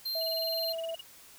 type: tone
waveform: square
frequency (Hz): 4167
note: C8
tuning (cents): -8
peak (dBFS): -32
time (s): 0.05-0.73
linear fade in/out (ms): 10
type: tone with pitch glide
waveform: sine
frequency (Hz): 650 to 658.3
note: E5 to E5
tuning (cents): -24 to -3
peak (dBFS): -33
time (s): 0.15-0.95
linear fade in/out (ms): 5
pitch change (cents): +21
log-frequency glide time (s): 0.3-0.83
type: tone bursts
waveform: triangle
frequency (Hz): 2893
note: F#7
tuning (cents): -40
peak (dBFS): -38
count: 16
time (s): 0.21-1.011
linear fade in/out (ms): 5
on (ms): 21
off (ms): 31
effects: white hiss -54 dBFS RMS until 1.38 s